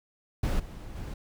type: noise with level steps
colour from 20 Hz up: brown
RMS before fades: -27 / -41 / -37 dBFS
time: 0.43-1.14 s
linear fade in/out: 5 ms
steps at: 0.59 / 0.95 s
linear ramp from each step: 10 ms
effects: none